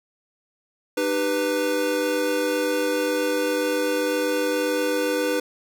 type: chord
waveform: square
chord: Eb augmented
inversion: none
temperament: equal with one note detuned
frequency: 304.4 / 392 / 493.9 Hz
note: Eb4 / G4 / B4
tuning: -38 / 0 / 0 cents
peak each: -27 / -30 / -24 dBFS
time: 0.97-5.4 s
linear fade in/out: 5 ms
effects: none